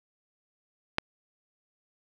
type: click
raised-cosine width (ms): 0.3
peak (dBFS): -8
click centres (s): 0.984
effects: none